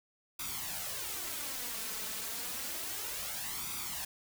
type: noise with flanger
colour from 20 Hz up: white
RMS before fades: -39 dBFS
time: 0.39-4.05 s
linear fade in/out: 5 ms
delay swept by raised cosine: 0.84 to 4.64 ms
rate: 0.3 Hz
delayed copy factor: +0.65
effects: none